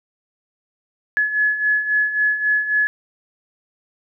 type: beating tone pair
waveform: sine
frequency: 1700 / 1703.7 Hz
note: G#6 / G#6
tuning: +40 / +44 cents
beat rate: 3.7 Hz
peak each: -23 / -17 dBFS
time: 1.17-2.87 s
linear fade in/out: 0 ms
effects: none